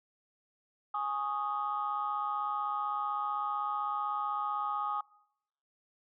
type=chord; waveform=sine; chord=Ab suspended fourth; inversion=none; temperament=equal; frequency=830.6 / 1108.7 / 1244.5 Hz; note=Ab5 / Db6 / Eb6; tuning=0 / 0 / 0 cents; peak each=-35 / -38 / -33 dBFS; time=0.94-5.01 s; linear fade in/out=5 ms; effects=noise-tail reverb RT60 0.8 s tail -24 dB re dry + tanh soft clip ceiling -23 dBFS